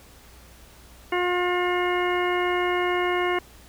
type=harmonic tone; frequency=357.3 Hz; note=F4; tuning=40 cents sharp; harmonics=1 / 2 / 3 / 4 / 5 / 6 / 8; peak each=-24 / -29 / -29 / -34 / -33 / -30 / -36 dBFS; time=1.12-3.39 s; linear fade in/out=5 ms; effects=added 60 Hz sine -51 dBFS peak until 3.68 s + pink hiss -51 dBFS RMS until 3.68 s